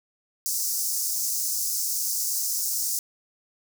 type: high-pass noise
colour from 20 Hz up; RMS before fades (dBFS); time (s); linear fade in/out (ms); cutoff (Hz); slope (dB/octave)
pink; -27; 0.46-2.99; 0; 5200; 48
effects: none